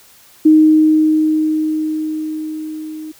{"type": "tone with level ramp", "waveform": "sine", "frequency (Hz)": 311.1, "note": "D#4", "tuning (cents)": 0, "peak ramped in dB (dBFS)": [-4, -26], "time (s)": [0.45, 3.12], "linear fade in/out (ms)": 10, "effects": ["white hiss -46 dBFS RMS until 3.19 s"]}